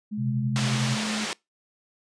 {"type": "tone with pitch glide", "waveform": "sine", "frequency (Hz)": [210.6, 215], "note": ["G#3", "A3"], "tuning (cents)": [24, -40], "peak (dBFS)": -28, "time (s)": [0.11, 1.26], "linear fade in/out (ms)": 20, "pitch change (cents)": 36, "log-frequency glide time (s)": [0.52, 0.83]}
{"type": "tone with tremolo", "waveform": "sine", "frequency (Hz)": 129.2, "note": "C3", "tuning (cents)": -21, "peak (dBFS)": -22, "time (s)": [0.17, 0.98], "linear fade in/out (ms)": 50, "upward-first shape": "triangle", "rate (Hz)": 11, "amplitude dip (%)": 50}
{"type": "band-pass noise", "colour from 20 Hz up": "white", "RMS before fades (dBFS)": -31, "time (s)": [0.56, 1.33], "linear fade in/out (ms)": 0, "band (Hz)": [160, 4800], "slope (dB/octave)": 12}
{"effects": ["noise-tail reverb RT60 0.2 s tail -24 dB re dry", "resampled to 22050 Hz"]}